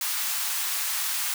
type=high-pass noise; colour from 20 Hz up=white; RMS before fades=-28 dBFS; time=0.01-1.34 s; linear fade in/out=2 ms; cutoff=860 Hz; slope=24 dB/octave; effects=none